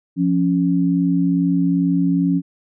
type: tone pair together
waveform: sine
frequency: 174.79 / 277.2 Hz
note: F3 / C#4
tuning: +2 / 0 cents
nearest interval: minor sixth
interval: 798 cents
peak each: -17 dBFS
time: 0.16-2.42 s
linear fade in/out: 50 ms
effects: none